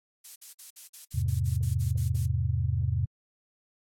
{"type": "noise bursts", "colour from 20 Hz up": "violet", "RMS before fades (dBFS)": -39, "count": 12, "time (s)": [0.24, 2.263], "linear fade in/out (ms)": 10, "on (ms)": 120, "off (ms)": 53}
{"type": "chord", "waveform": "sine", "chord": "E augmented", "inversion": "none", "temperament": "just", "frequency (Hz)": [82.41, 103.01, 128.76], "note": ["E2", "G#2", "B#2"], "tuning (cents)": [0, -14, -27], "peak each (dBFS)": -29, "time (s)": [1.14, 3.06], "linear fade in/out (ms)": 10}
{"effects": ["low-pass 10000 Hz 12 dB/octave", "AAC 64 kbps"]}